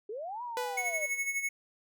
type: linear two-way sweep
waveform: sine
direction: up then down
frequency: 392.5 to 987.8 to 584 Hz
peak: -36 dBFS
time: 0.09-1.06 s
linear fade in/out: 5 ms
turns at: 0.43 s
type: tone with exponential decay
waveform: sawtooth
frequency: 493.9 Hz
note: B4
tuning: in tune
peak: -27 dBFS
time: 0.57-1.4 s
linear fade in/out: 1 ms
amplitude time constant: 180 ms
type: tone with tremolo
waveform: square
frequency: 2200 Hz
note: C#7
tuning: 14 cents flat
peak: -29 dBFS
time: 0.77-1.49 s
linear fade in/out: 5 ms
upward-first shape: sine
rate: 12 Hz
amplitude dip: 65%
effects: none